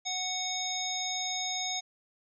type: harmonic tone with a mistuned harmonic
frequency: 740 Hz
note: F#5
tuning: in tune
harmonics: 1 / 3 / 5 / 7 / 9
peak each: -38 / -40 / -35 / -40 / -36 dBFS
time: 0.05-1.81 s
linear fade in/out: 20 ms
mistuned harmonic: 9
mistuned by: -31 cents
effects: none